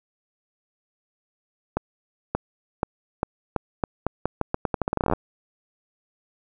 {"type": "accelerating click train", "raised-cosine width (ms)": 1, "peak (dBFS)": -8, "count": 24, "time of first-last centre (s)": [1.77, 5.135], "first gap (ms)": 580, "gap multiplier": 0.83, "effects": []}